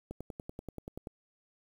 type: click train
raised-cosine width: 2 ms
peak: -27 dBFS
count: 11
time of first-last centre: 0.11-1.072 s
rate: 10.4 Hz
effects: 9-bit